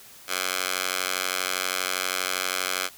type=tone with high-pass filter; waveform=10% pulse; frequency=92.5 Hz; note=F#2; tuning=in tune; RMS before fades=-28 dBFS; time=0.27-2.9 s; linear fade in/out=50 ms; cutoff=1300 Hz; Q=0.57; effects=white hiss -48 dBFS RMS until 2.97 s